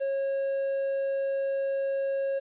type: tone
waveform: triangle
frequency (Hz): 546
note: C#5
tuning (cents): -26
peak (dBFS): -24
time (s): 0-2.4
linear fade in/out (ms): 20
effects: resampled to 8000 Hz + 11-bit

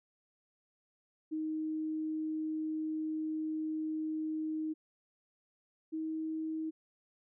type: tone pair in turn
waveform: sine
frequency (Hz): 312.8 / 317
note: D#4 / D#4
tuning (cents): +9 / +32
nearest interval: unison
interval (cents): 23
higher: second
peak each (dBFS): -33 / -34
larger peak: first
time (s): 1.31-4.74 / 5.92-6.71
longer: first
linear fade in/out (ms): 20
effects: none

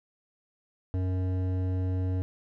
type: tone with hard clipping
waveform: sine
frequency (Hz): 92.5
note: F#2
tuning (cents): 0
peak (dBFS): -28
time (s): 0.94-2.22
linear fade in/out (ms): 0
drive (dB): 12
effects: none

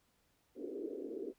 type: band-pass noise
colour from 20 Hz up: white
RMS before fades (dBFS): -43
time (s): 0.55-1.34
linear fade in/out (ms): 50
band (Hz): 280 to 450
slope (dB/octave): 48
effects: pink hiss -75 dBFS RMS until 1.38 s

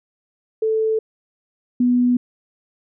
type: tone pair in turn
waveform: sine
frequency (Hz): 440 / 246.1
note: A4 / B3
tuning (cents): 0 / -6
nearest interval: minor seventh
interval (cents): 1006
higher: first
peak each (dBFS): -16 / -13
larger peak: second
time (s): 0.62-0.99 / 1.8-2.17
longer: neither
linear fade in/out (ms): 5
effects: none

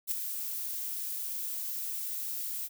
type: noise with ADSR envelope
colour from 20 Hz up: violet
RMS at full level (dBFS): -29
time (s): 0.07-2.69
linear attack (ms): 44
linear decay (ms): 9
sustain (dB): -7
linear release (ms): 39
effects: none

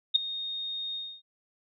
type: tone with ADSR envelope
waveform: sine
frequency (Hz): 3700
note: A#7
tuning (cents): -14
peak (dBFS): -15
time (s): 0.14-1.22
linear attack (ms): 18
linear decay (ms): 7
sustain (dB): -17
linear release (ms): 270
effects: none

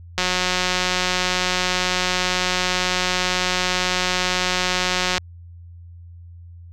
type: click train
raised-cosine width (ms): 0.2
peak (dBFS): -3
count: 911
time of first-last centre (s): 0.18-5.18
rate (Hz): 182
effects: added 86 Hz sine -38 dBFS peak until 6.72 s

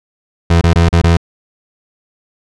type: tone with dropouts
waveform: 30% pulse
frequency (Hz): 84.4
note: E2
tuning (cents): +41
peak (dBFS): -4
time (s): 0.5-1.17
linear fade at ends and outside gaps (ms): 5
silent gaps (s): 0.612-0.638 / 0.734-0.757 / 0.891-0.927 / 1.016-1.037
effects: low-pass 6000 Hz 12 dB/octave

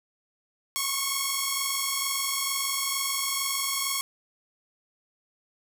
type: tone pair together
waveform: 5% pulse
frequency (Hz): 1087 / 1109.2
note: C#6 / C#6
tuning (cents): -34 / +1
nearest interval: unison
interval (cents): 35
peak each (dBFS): -17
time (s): 0.76-4.01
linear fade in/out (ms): 0
effects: none

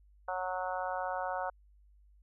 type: harmonic tone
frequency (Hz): 184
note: F#3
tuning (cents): -9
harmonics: 3 / 4 / 5 / 6 / 7 / 8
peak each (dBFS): -39 / -37 / -39 / -44 / -43 / -43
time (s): 0.28-1.5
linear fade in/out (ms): 5
effects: added 50 Hz sine -59 dBFS peak until 2.22 s

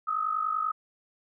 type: tone pair together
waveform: sine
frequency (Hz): 1249.8 / 1300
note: D#6 / E6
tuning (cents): +7 / -24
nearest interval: minor second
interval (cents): 69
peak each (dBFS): -28 / -30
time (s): 0.07-0.72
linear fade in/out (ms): 10
effects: none

